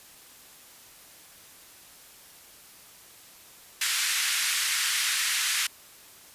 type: band-pass noise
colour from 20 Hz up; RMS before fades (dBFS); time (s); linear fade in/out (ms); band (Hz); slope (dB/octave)
pink; -27; 3.81-5.67; 5; 1600 to 12000; 24
effects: white hiss -51 dBFS RMS until 6.34 s + resampled to 32000 Hz